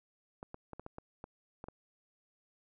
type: clicks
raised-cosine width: 1 ms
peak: -30 dBFS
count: 9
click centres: 0.429 / 0.544 / 0.733 / 0.796 / 0.864 / 0.984 / 1.241 / 1.641 / 1.685 s
effects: none